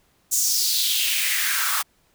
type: noise with high-pass filter sweep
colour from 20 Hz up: white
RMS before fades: -22 dBFS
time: 0.31-1.83 s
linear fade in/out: 20 ms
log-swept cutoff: 7000 to 1100 Hz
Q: 3.5
effects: pink hiss -63 dBFS RMS until 2.14 s